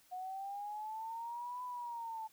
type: linear two-way sweep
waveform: sine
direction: up then down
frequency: 727 to 1000 to 874 Hz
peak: -40 dBFS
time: 0.11-2.28 s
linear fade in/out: 20 ms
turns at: 1.63 s
effects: white hiss -67 dBFS RMS until 2.32 s